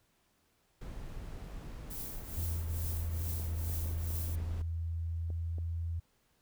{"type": "noise", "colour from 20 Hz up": "brown", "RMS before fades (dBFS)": -44, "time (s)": [0.81, 4.62], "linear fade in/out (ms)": 5}
{"type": "noise with tremolo", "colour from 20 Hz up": "violet", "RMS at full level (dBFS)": -41, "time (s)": [1.9, 4.36], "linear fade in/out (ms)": 10, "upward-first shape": "triangle", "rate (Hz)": 2.3, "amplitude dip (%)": 80}
{"type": "tone with pitch glide", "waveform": "sine", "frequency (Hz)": [82.4, 83.65], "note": ["E2", "E2"], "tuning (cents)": [0, 26], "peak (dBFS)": -33, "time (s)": [2.37, 6], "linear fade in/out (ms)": 10, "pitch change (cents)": 26, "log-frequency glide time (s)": [4.12, 5.85]}
{"type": "clicks", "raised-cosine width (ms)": 2, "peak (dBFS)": -35, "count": 9, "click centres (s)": [3.397, 3.698, 3.859, 3.912, 4.105, 4.295, 4.401, 5.303, 5.584]}
{"effects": ["pink hiss -73 dBFS RMS until 6.41 s"]}